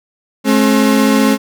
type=tone pair together; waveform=35% pulse; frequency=213.3 / 268.7 Hz; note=G#3 / C4; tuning=+46 / +46 cents; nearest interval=major third; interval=400 cents; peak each=-10 dBFS; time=0.44-1.38 s; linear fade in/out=50 ms; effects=none